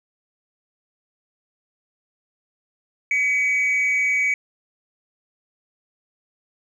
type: tone pair together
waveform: sine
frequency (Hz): 2028 / 2264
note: B6 / C#7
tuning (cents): +45 / +36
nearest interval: major second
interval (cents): 191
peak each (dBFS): -24 / -16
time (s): 3.11-4.34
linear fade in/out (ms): 2
effects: tanh soft clip ceiling -15 dBFS + 9-bit